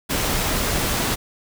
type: noise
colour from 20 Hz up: pink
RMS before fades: -22 dBFS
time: 0.09-1.16 s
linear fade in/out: 20 ms
effects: none